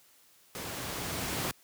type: noise with level ramp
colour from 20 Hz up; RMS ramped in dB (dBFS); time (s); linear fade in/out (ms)
pink; -39 to -32; 0.55-1.51; 0
effects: white hiss -62 dBFS RMS until 1.63 s + high-pass 80 Hz 12 dB/octave